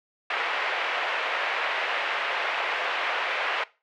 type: band-pass noise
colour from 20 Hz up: white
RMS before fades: -28 dBFS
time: 0.3-3.64 s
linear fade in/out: 5 ms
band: 500 to 2600 Hz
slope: 24 dB/octave
effects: noise-tail reverb RT60 0.3 s tail -20 dB re dry